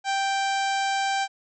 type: harmonic tone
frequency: 784 Hz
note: G5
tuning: in tune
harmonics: 1 / 2 / 3 / 4 / 5 / 6 / 7 / 8 / 9 / 10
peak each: -24 / -30 / -34 / -36 / -38 / -40 / -41 / -42 / -43 / -44 dBFS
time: 0.04-1.28 s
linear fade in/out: 50 ms
effects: none